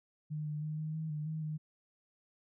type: tone with pitch steps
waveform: sine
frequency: 152.2 / 150.4 / 153.7 / 155.5 / 158.4 / 151 / 157.4 / 153.9 Hz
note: D#3 / D3 / D#3 / D#3 / D#3 / D3 / D#3 / D#3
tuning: -38 / +42 / -21 / -1 / +31 / +48 / +20 / -19 cents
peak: -35 dBFS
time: 0.3-1.58 s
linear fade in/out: 20 ms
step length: 160 ms
effects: none